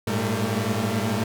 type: tone cluster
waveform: sawtooth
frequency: 103 / 114.2 / 199 / 220.8 / 228.6 Hz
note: G#2 / A#2 / G3 / A3 / A#3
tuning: -14 / -35 / +26 / +6 / -34 cents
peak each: -25 dBFS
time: 0.07-1.24 s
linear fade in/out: 5 ms
effects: none